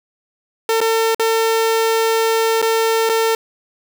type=tone with dropouts; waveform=sawtooth; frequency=450 Hz; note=A4; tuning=39 cents sharp; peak=-10 dBFS; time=0.69-3.35 s; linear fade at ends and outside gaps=2 ms; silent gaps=0.805-0.813 / 1.147-1.196 / 2.617-2.625 / 3.092-3.096 s; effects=none